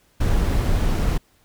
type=noise; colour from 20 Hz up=brown; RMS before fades=-19 dBFS; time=0.2-1.18 s; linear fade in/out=10 ms; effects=pink hiss -60 dBFS RMS until 1.44 s